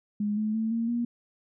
sine tone with pitch steps, 207.7 / 214.8 / 222.1 / 229.7 / 237.5 Hz, G#3 / A3 / A3 / A#3 / A#3, 0 / -41 / +16 / -25 / +33 cents, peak -25 dBFS, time 0.2-1.05 s, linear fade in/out 5 ms, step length 170 ms, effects none

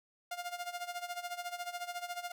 sawtooth tone with tremolo, 705 Hz, F5, 16 cents sharp, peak -32 dBFS, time 0.31-2.32 s, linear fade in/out 5 ms, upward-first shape sine, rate 14 Hz, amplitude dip 80%, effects 12-bit

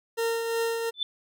40% pulse tone with tremolo, 459.1 Hz, A#4, 26 cents flat, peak -23 dBFS, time 0.17-0.91 s, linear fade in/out 20 ms, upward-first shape triangle, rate 2.8 Hz, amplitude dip 45%
sine tone with exponential growth, 3520 Hz, A7, in tune, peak -21 dBFS, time 0.94-1.03 s, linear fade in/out 2 ms, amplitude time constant 19 ms
effects none

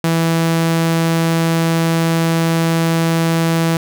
sawtooth tone, 164.81 Hz, E3, in tune, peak -9 dBFS, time 0.04-3.77 s, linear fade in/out 2 ms, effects none

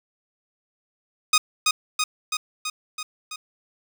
10% pulse tone with echo, 1244.5 Hz, D#6, in tune, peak -6 dBFS, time 1.33-1.38 s, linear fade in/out 5 ms, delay 330 ms, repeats 6, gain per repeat -3 dB, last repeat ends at 3.36 s, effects none

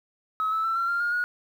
sine tone with pitch steps, 1283 / 1309.2 / 1335.9 / 1363.2 / 1391.1 / 1419.5 / 1448.5 Hz, E6 / E6 / E6 / F6 / F6 / F6 / F#6, -47 / -12 / +23 / -42 / -7 / +28 / -37 cents, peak -22 dBFS, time 0.4-1.24 s, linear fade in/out 0 ms, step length 120 ms, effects tanh soft clip ceiling -19 dBFS + 9-bit

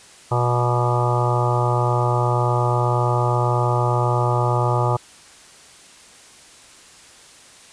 harmonic tone with a mistuned harmonic, 121.8 Hz, B2, 24 cents flat, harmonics 1 / 3 / 4 / 5 / 6 / 7 / 8 / 9 / 10, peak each -19 / -27 / -28 / -27 / -29 / -25 / -28 / -31 / -27 dBFS, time 0.31-4.97 s, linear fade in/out 10 ms, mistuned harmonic 9, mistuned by +52 cents, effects white hiss -46 dBFS RMS until 7.72 s + resampled to 22050 Hz

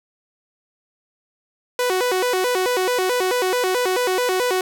sawtooth tone with vibrato, 428.5 Hz, A4, 46 cents flat, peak -14 dBFS, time 1.79-4.61 s, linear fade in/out 2 ms, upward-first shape square, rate 4.6 Hz, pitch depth 250 cents each way, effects none

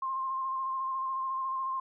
sine tone with vibrato, 1058 Hz, C6, 19 cents sharp, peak -30 dBFS, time 0.02-1.8 s, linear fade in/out 5 ms, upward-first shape square, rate 14 Hz, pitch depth 18 cents each way, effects none

